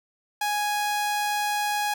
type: tone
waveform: sawtooth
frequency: 830.6 Hz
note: G#5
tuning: in tune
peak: -20 dBFS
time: 0.41-1.94 s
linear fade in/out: 5 ms
effects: 10-bit

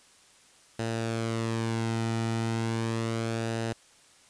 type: tone with flanger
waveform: sawtooth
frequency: 113.8 Hz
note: A#2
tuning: 41 cents flat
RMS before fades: -30 dBFS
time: 0.79-3.73 s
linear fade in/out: 5 ms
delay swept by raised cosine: 0.89 to 1.86 ms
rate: 0.35 Hz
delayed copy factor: -0.5
effects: white hiss -58 dBFS RMS until 4.29 s + resampled to 22050 Hz

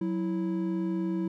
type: tone pair together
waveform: triangle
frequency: 185 / 328.8 Hz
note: F#3 / E4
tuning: 0 / -4 cents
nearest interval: minor seventh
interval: 996 cents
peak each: -28 dBFS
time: 0.01-1.28 s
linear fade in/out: 5 ms
effects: none

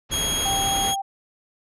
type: low-pass noise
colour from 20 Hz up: pink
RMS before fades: -30 dBFS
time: 0.09-0.95 s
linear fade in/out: 50 ms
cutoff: 4300 Hz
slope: 24 dB/octave
type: tone with vibrato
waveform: 20% pulse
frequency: 3284 Hz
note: G#7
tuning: 20 cents flat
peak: -17 dBFS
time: 0.11-0.96 s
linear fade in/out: 20 ms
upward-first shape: triangle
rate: 15 Hz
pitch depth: 12 cents each way
type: tone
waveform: sine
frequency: 785 Hz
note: G5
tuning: 2 cents sharp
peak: -24 dBFS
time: 0.45-1.02 s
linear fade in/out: 10 ms
effects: none

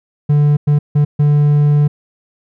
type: tone bursts at uneven times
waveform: triangle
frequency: 146.83 Hz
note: D3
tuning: in tune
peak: -6 dBFS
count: 4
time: 0.29-0.57 / 0.67-0.79 / 0.95-1.05 / 1.19-1.88 s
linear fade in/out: 10 ms
effects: none

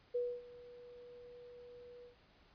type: tone with ADSR envelope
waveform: sine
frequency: 487.2 Hz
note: B4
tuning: 24 cents flat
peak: -32 dBFS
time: 0.14-2.16 s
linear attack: 14 ms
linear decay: 260 ms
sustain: -20 dB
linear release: 120 ms
effects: pink hiss -67 dBFS RMS until 2.54 s + resampled to 11025 Hz

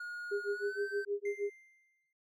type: tone with pitch glide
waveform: triangle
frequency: 1437 to 1549.1 Hz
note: F6 to G6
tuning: +49 to -21 cents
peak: -38 dBFS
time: 0-1.05 s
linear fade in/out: 5 ms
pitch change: +130 cents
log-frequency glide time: 0.51-0.82 s
type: tone with tremolo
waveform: sine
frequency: 406.4 Hz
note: G#4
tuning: 38 cents flat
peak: -30 dBFS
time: 0.31-1.5 s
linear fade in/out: 10 ms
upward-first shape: sine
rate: 6.4 Hz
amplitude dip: 100%
type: tone with exponential decay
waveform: triangle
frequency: 2093 Hz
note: C7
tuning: in tune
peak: -40 dBFS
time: 1.25-2.13 s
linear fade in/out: 5 ms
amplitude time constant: 190 ms
effects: none

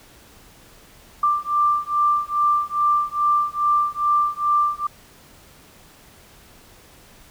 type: beating tone pair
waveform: sine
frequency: 1181 / 1183.4 Hz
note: D6 / D6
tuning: +9 / +13 cents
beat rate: 2.4 Hz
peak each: -20 dBFS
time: 1.23-4.87 s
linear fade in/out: 5 ms
effects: pink hiss -49 dBFS RMS until 7.3 s

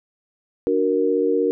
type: chord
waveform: sine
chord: D augmented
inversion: none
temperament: equal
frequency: 293.7 / 370 / 466.2 Hz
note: D4 / F#4 / A#4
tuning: 0 / 0 / 0 cents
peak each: -23 / -22 / -19 dBFS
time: 0.67-1.51 s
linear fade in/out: 0 ms
effects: none

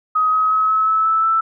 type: tone with pitch steps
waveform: sine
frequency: 1261 / 1271.2 / 1281.6 / 1292 / 1302.5 / 1313 / 1323.7 Hz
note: D#6 / D#6 / E6 / E6 / E6 / E6 / E6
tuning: +23 / +37 / -49 / -35 / -21 / -7 / +7 cents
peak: -13 dBFS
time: 0.15-1.41 s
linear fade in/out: 10 ms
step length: 180 ms
effects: none

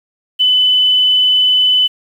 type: tone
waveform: sine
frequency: 3008 Hz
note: F#7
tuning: 28 cents sharp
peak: -8 dBFS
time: 0.39-1.88 s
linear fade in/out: 20 ms
effects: 7-bit

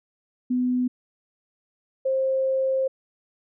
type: tone pair in turn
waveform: sine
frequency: 250 / 529.7 Hz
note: B3 / C5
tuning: +21 / +21 cents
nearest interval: octave + minor second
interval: 1300 cents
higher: second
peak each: -20 dBFS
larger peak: neither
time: 0.5-0.88 / 2.05-2.88 s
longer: second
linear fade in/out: 10 ms
effects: none

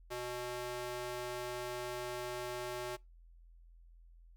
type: tone with high-pass filter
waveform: square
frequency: 122.9 Hz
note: B2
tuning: 8 cents flat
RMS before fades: -41 dBFS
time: 0.1-2.97 s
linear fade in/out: 20 ms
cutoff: 430 Hz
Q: 1.2
effects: noise-tail reverb RT60 0.2 s tail -24 dB re dry + added 42 Hz sine -56 dBFS peak until 4.36 s

